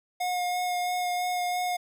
square tone with vibrato, 719 Hz, F#5, 50 cents flat, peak -27 dBFS, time 0.2-1.77 s, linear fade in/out 10 ms, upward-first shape sine, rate 3 Hz, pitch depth 13 cents each way, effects none

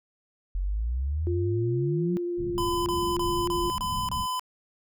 sine exponential sweep, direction up, 43.69 to 186.1 Hz, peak -25 dBFS, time 0.55-2.17 s, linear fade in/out 0 ms
sine tone with vibrato, 349.3 Hz, F4, in tune, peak -27 dBFS, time 1.27-3.7 s, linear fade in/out 0 ms, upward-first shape sine, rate 11 Hz, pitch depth 9 cents each way
pink low-pass noise, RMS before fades -35 dBFS, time 2.37-4.27 s, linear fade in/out 50 ms, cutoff 230 Hz, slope 48 dB/octave
square tone bursts, 1010 Hz, B5, 39 cents sharp, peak -28 dBFS, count 6, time 2.58-4.395 s, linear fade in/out 0 ms, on 280 ms, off 27 ms
effects none

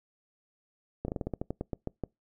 slowing click train, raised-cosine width 2 ms, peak -19 dBFS, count 13, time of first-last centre 1.05-2.037 s, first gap 32 ms, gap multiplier 1.16, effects noise-tail reverb RT60 0.2 s tail -26 dB re dry

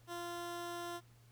15% pulse tone, 346.3 Hz, F4, 15 cents flat, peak -35 dBFS, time 0.07-1.01 s, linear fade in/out 50 ms, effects added 118 Hz sine -61 dBFS peak until 1.31 s + pink hiss -69 dBFS RMS until 1.31 s

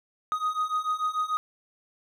triangle beating tone pair, 1244.5 / 1251.3 Hz, D#6 / D#6, 0 / +9 cents, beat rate 6.8 Hz, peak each -28 / -26 dBFS, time 0.32-1.37 s, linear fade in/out 0 ms, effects none

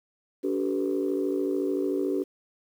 sine tone cluster, 286.9 / 380.2 / 433.9 / 492 Hz, D4 / F#4 / A4 / B4, -40 / +47 / -24 / -7 cents, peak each -28 / -27 / -33 / -34 dBFS, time 0.43-2.24 s, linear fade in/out 20 ms, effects tanh soft clip ceiling -16 dBFS + 9-bit

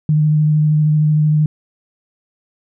sine tone with vibrato, 152.4 Hz, D#3, 36 cents flat, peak -10 dBFS, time 0.09-1.46 s, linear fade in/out 2 ms, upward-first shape sine, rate 13 Hz, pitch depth 15 cents each way, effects none

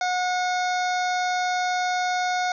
harmonic tone, 727 Hz, F#5, 31 cents flat, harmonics 1 / 2 / 3 / 5 / 6 / 7 / 8 / 9, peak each -23 / -29 / -33 / -37 / -39 / -40 / -41 / -42 dBFS, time 0.01-2.52 s, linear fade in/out 2 ms, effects none

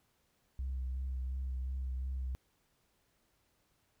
sine tone with vibrato, 64.9 Hz, C2, 13 cents flat, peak -33 dBFS, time 0.59-2.35 s, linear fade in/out 0 ms, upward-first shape sine, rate 2.8 Hz, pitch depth 27 cents each way, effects tanh soft clip ceiling -32 dBFS + pink hiss -75 dBFS RMS until 4 s

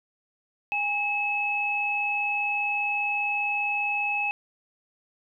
sine tone pair together, 820 / 2585 Hz, G#5 / E7, -22 / -34 cents, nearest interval octave + minor sixth, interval 1988 cents, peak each -30 / -25 dBFS, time 0.72-4.31 s, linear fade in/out 0 ms, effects none

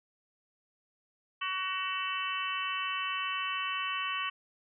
harmonic tone with a mistuned harmonic, 375.6 Hz, F#4, 26 cents sharp, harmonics 3 / 4 / 5 / 6 / 7 / 8, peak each -35 / -42 / -41 / -44 / -37 / -38 dBFS, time 1.41-4.3 s, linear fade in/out 10 ms, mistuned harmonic 7, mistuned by +22 cents, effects none

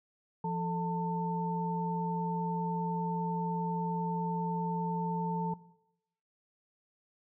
sine tone cluster, 171.9 / 438.7 / 895 Hz, F3 / A4 / A5, -27 / -5 / +29 cents, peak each -34 / -40 / -34 dBFS, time 0.44-5.54 s, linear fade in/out 5 ms, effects noise-tail reverb RT60 0.8 s tail -18 dB re dry

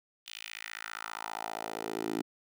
10% pulse tone with high-pass filter sweep, 55 Hz, A1, in tune, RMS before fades -39 dBFS, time 0.26-2.22 s, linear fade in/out 10 ms, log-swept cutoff 3200 to 290 Hz, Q 2.5, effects none

